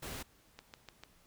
pink noise, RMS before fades -43 dBFS, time 0.02-0.23 s, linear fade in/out 10 ms
click train, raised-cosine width 0.2 ms, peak -30 dBFS, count 4, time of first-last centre 0.59-1.036 s, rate 6.73 Hz
effects pink hiss -66 dBFS RMS until 1.26 s

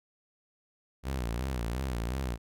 sawtooth tone with vibrato, 61.74 Hz, B1, in tune, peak -27 dBFS, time 1.03-2.38 s, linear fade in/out 50 ms, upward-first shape sine, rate 2.8 Hz, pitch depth 160 cents each way, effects none

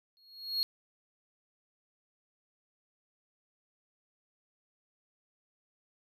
triangle tone with exponential growth, 4300 Hz, C8, 47 cents sharp, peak -24 dBFS, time 0.17-0.63 s, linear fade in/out 0 ms, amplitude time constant 100 ms, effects none

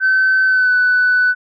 sine tone with pitch glide, 1532 to 1492.7 Hz, G6 to F#6, -40 to +15 cents, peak -9 dBFS, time 0-1.35 s, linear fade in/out 50 ms, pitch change -45 cents, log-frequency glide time 0.45-0.75 s, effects tanh soft clip ceiling -7 dBFS

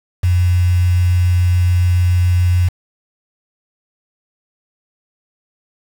sine tone with quantisation, 89.3 Hz, F2, 39 cents sharp, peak -10 dBFS, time 0.23-2.69 s, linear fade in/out 10 ms, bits 5, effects none

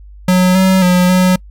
square tone with pitch steps, 183 / 188.6 / 180.3 / 183.6 Hz, F#3 / F#3 / F#3 / F#3, -19 / +33 / -45 / -13 cents, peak -8 dBFS, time 0.28-1.36 s, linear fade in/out 5 ms, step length 270 ms, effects noise-tail reverb RT60 0.1 s tail -26 dB re dry + added 50 Hz sine -33 dBFS peak until 1.5 s

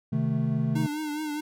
triangle chord, A diminished, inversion first, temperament equal, 130.81 / 155.56 / 220 Hz, C3 / Eb3 / A3, 0 / 0 / 0 cents, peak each -26 dBFS, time 0.12-0.87 s, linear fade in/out 10 ms
square tone with vibrato, 302.4 Hz, D#4, 49 cents flat, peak -30 dBFS, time 0.75-1.41 s, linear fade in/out 10 ms, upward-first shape triangle, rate 4.8 Hz, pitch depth 62 cents each way
effects none

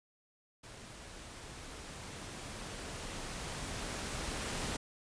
pink noise with level ramp, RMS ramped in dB -51 to -37 dBFS, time 0.63-4.77 s, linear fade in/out 10 ms, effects resampled to 22050 Hz

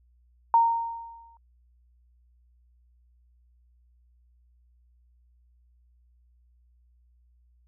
sine tone with exponential decay, 924 Hz, A#5, 16 cents flat, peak -14 dBFS, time 0.54-1.37 s, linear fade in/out 1 ms, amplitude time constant 180 ms, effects added 60 Hz sine -59 dBFS peak until 7.67 s

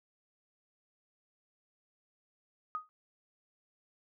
sine tone with exponential decay, 1247 Hz, D#6, 3 cents sharp, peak -30 dBFS, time 2.75-2.89 s, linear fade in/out 0 ms, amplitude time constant 29 ms, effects none

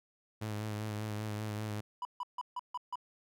sawtooth tone with vibrato, 106.6 Hz, G#2, 46 cents sharp, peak -32 dBFS, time 0.41-1.81 s, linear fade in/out 10 ms, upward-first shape sine, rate 5.1 Hz, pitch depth 32 cents each way
triangle tone bursts, 987.8 Hz, B5, in tune, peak -33 dBFS, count 6, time 2.02-2.956 s, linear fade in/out 2 ms, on 31 ms, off 150 ms
effects none

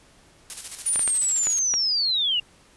blue noise with tremolo, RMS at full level -31 dBFS, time 0.5-1.59 s, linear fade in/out 0 ms, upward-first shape square, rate 14 Hz, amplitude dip 55%
sine linear sweep, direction down, 9650 to 2775 Hz, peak -20 dBFS, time 0.86-2.4 s, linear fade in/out 5 ms
clicks, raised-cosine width 0.3 ms, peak -14 dBFS, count 5, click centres 0.959 / 0.994 / 1.077 / 1.47 / 1.739 s
effects pink hiss -55 dBFS RMS until 2.76 s + resampled to 24000 Hz

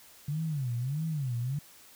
sine tone with vibrato, 138.59 Hz, C#3, in tune, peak -29 dBFS, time 0.28-1.59 s, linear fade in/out 5 ms, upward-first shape sine, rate 1.6 Hz, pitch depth 270 cents each way, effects white hiss -55 dBFS RMS until 1.95 s

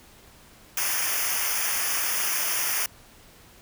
white noise with comb filter, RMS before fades -26 dBFS, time 0.77-2.86 s, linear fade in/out 2 ms, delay 0.25 ms, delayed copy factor -1, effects pink hiss -52 dBFS RMS until 3.61 s

